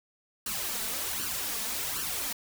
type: noise with flanger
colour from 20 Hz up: white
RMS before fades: -33 dBFS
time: 0.46-2.33 s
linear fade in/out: 5 ms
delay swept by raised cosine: 0.68 to 4.58 ms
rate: 1.3 Hz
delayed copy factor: +0.7
effects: none